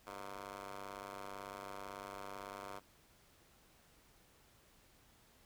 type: ring-modulated tone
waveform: 10% pulse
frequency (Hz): 98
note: G2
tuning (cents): 0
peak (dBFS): -35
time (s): 0.06-2.8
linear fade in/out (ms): 20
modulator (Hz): 820
effects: pink hiss -67 dBFS RMS until 5.45 s